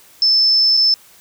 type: tone with dropouts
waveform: sine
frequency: 5270 Hz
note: E8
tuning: 1 cent flat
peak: -10 dBFS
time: 0.22-0.94 s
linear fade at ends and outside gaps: 1 ms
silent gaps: 0.769-0.773 s
effects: white hiss -47 dBFS RMS until 1.2 s